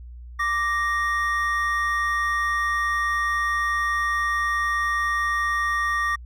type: tone pair together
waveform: triangle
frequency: 1174.7 / 1864.7 Hz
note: D6 / A#6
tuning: 0 / 0 cents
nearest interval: minor sixth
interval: 800 cents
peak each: -22 / -22 dBFS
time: 0.39-6.16 s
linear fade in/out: 10 ms
effects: added 60 Hz sine -37 dBFS peak until 6.25 s